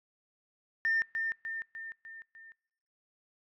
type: tone with echo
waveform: sine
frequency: 1806 Hz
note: A6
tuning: 45 cents sharp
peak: -25 dBFS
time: 0.85-1.02 s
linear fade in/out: 0 ms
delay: 300 ms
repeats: 5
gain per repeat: -5 dB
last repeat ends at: 2.52 s
effects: noise-tail reverb RT60 0.9 s tail -25 dB re dry + tanh soft clip ceiling -22 dBFS